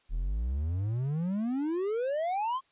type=exponential sweep; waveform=triangle; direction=up; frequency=37.2 to 1092 Hz; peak=-26 dBFS; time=0.09-2.61 s; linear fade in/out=50 ms; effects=white hiss -68 dBFS RMS until 2.71 s + resampled to 8000 Hz

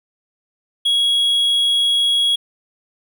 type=tone; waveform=triangle; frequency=3322 Hz; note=G#7; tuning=in tune; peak=-12 dBFS; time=0.85-2.36 s; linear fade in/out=10 ms; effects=none

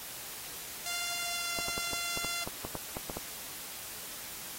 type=tone with pitch glide; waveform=5% pulse; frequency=696 to 690.4 Hz; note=F5 to F5; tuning=-6 to -20 cents; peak=-23 dBFS; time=0.86-2.44 s; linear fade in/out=2 ms; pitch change=-14 cents; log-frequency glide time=1.13-1.53 s
type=clicks; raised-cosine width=1 ms; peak=-23 dBFS; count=12; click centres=1.588 / 1.684 / 1.779 / 1.933 / 2.174 / 2.247 / 2.475 / 2.65 / 2.753 / 2.969 / 3.098 / 3.17 s
effects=white hiss -43 dBFS RMS until 4.58 s + AAC 48 kbps

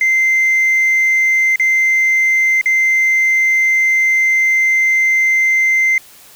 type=tone with dropouts; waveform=sine; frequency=2080 Hz; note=C7; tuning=11 cents flat; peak=-8 dBFS; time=0.01-5.98 s; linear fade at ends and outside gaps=2 ms; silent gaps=1.559-1.597 / 2.613-2.658 s; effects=tanh soft clip ceiling -8 dBFS + white hiss -42 dBFS RMS until 6.35 s

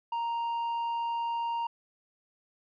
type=tone with tanh clipping; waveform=triangle; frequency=932.3 Hz; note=A#5; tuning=in tune; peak=-30 dBFS; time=0.12-1.67 s; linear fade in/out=5 ms; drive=9 dB; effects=none

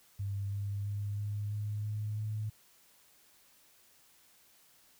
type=tone with pitch steps; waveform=sine; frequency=99.5 / 100.77 / 102.06 / 103.37 / 104.69 / 106.03 / 107.38 Hz; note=G2 / G2 / G#2 / G#2 / G#2 / G#2 / A2; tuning=+26 / +48 / -30 / -8 / +14 / +36 / -42 cents; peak=-33 dBFS; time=0.19-2.5 s; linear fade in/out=10 ms; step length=330 ms; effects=white hiss -64 dBFS RMS until 4.99 s

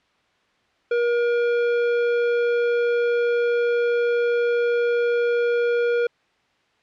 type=tone with tanh clipping; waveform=sine; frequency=476.2 Hz; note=A#4; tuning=37 cents sharp; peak=-20 dBFS; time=0.91-6.07 s; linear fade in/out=5 ms; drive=15 dB; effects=white hiss -63 dBFS RMS until 6.82 s + low-pass 3000 Hz 12 dB/octave

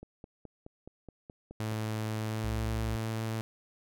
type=click train; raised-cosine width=2 ms; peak=-32 dBFS; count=9; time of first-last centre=0.03-1.721 s; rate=4.73 Hz
type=tone with pitch glide; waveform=sawtooth; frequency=109.2 to 111.56 Hz; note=A2 to A2; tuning=-13 to +24 cents; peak=-28 dBFS; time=1.6-3.41 s; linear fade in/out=0 ms; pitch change=+37 cents; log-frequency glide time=2.24-2.78 s
type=tone; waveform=sine; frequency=61.74 Hz; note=B1; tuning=in tune; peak=-33 dBFS; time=2.44-2.96 s; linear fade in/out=0 ms
effects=none

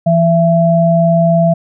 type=tone pair together; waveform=sine; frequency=167.3 / 669.2 Hz; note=E3 / E5; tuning=+26 / +26 cents; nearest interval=2 octaves; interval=2400 cents; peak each=-10 dBFS; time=0.06-1.54 s; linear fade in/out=10 ms; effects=none

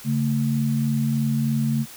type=tone pair together; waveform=sine; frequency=140.06 / 223.3 Hz; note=C#3 / A3; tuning=+18 / +26 cents; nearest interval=minor sixth; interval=808 cents; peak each=-22 dBFS; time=0.04-1.86 s; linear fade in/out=50 ms; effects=white hiss -42 dBFS RMS until 1.96 s

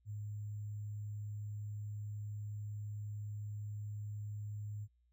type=tone with sample-and-hold; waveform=sine; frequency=104.5 Hz; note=G#2; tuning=11 cents sharp; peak=-40 dBFS; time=0.05-4.88 s; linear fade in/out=50 ms; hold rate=7350 Hz; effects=added 60 Hz sine -70 dBFS peak until 5.12 s

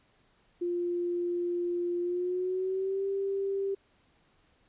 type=tone with pitch glide; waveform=sine; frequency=349.9 to 392.7 Hz; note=F4 to G4; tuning=+3 to +3 cents; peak=-28 dBFS; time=0.61-3.75 s; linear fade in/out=10 ms; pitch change=+200 cents; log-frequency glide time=2.01-3.06 s; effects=pink hiss -67 dBFS RMS until 4.68 s + resampled to 8000 Hz

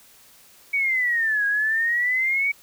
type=exponential two-way sweep; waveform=sine; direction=down then up; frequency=2270 to 1636 to 2270 Hz; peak=-19 dBFS; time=0.73-2.52 s; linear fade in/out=10 ms; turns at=1.46 s; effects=white hiss -52 dBFS RMS until 2.62 s

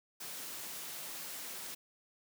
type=high-pass noise; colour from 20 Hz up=white; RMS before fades=-44 dBFS; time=0.2-1.75 s; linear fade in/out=10 ms; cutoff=130 Hz; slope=24 dB/octave; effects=none

